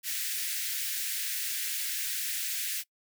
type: high-pass noise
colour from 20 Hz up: white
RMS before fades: -33 dBFS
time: 0.03-2.84 s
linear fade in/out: 50 ms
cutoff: 1600 Hz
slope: 48 dB/octave
effects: noise-tail reverb RT60 0.1 s tail -23 dB re dry